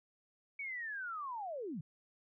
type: linear sweep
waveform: sine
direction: down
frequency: 2274 to 130.7 Hz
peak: -39 dBFS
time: 0.59-1.81 s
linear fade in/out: 5 ms
effects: none